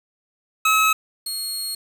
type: tone pair in turn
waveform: 25% pulse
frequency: 1286 / 4299 Hz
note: E6 / C8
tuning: -43 / +46 cents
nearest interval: octave + major sixth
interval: 2089 cents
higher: second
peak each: -11 / -21 dBFS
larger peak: first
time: 0.65-0.93 / 1.26-1.75 s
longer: second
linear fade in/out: 5 ms
effects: 7-bit